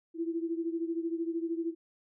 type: beating tone pair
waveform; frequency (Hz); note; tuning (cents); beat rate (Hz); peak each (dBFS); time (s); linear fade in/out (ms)
sine; 329.6 / 342.6; E4 / F4; 0 / -33; 13; -32 / -36; 0.14-1.75; 50
effects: none